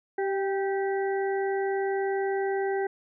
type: harmonic tone with a mistuned harmonic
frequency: 389.2 Hz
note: G4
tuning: 12 cents flat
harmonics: 1 / 2 / 4 / 5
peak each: -26 / -32 / -38 / -40 dBFS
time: 0.18-2.87 s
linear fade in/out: 5 ms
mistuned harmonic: 2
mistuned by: +26 cents
effects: none